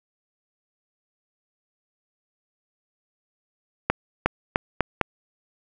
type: accelerating click train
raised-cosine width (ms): 0.5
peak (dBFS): -3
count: 5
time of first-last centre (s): 3.9-5.013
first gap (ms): 360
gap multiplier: 0.83
effects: none